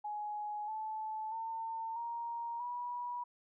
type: tone with pitch steps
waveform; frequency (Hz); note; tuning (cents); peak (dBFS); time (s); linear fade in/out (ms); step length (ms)
sine; 838 / 869.6 / 902.3 / 936.3 / 971.5; G#5 / A5 / A5 / A#5 / B5; +15 / -21 / +43 / +7 / -29; -37; 0.04-3.24; 10; 640
effects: none